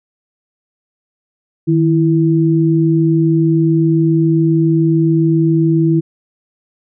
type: tone pair together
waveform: sine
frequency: 156.77 / 329.6 Hz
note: D#3 / E4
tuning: +13 / 0 cents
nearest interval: octave + minor second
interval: 1287 cents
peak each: -12 dBFS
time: 1.67-6.01 s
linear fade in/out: 20 ms
effects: none